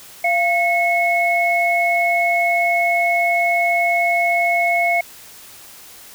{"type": "tone pair together", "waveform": "sine", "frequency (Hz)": [689.8, 2190], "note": ["F5", "C#7"], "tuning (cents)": [-22, -22], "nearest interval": "octave + minor sixth", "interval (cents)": 2000, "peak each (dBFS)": -17, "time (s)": [0.24, 5.01], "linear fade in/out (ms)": 5, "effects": ["white hiss -41 dBFS RMS until 6.14 s"]}